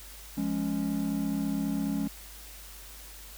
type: chord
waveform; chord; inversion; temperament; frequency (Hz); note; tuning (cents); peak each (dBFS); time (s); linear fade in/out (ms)
triangle; Db major; first; just; 173.24 / 207.9 / 277.2; F3 / Ab3 / Db4; -14 / +2 / 0; -33 / -29 / -29; 0.37-2.08; 10
effects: added 50 Hz sine -48 dBFS peak until 3.37 s + white hiss -48 dBFS RMS until 3.37 s